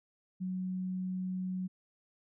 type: tone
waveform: sine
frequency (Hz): 185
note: F#3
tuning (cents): 0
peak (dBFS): -33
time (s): 0.4-1.68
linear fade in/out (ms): 20
effects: none